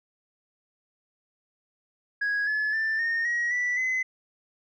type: tone with pitch steps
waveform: sine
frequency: 1658 / 1715.5 / 1774.9 / 1836.5 / 1900.1 / 1966 / 2034 Hz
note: G#6 / A6 / A6 / A#6 / A#6 / B6 / C7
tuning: -3 / -44 / +15 / -26 / +33 / -8 / -50 cents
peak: -22 dBFS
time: 2.21-4.03 s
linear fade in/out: 10 ms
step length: 260 ms
effects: tanh soft clip ceiling -22 dBFS